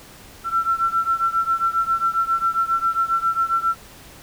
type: beating tone pair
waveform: sine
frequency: 1345 / 1352.4 Hz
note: E6 / E6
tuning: +34 / +44 cents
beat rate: 7.4 Hz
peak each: -20 / -22 dBFS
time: 0.44-3.76 s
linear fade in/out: 50 ms
effects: pink hiss -44 dBFS RMS until 4.22 s